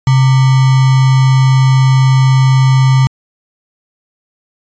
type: tone with sample-and-hold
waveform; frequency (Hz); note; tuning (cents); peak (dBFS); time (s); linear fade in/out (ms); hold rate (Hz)
sine; 132; C3; +16; -5; 0.07-3.07; 2; 1050
effects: resampled to 16000 Hz